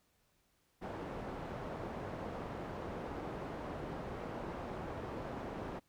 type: low-pass noise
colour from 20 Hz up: white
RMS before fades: -43 dBFS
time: 0.81-5.8 s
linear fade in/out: 20 ms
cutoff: 700 Hz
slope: 12 dB/octave
effects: pink hiss -75 dBFS RMS until 5.88 s